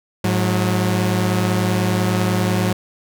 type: tone pair together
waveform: sawtooth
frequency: 106.06 / 182 Hz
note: G#2 / F#3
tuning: +37 / -28 cents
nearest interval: major sixth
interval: 935 cents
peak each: -15 / -15 dBFS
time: 0.24-2.73 s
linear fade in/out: 5 ms
effects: none